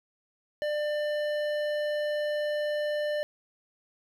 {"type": "tone with hard clipping", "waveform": "sine", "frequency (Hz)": 596, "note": "D5", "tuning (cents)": 25, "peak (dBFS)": -29, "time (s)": [0.62, 3.23], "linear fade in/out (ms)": 0, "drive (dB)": 12, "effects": []}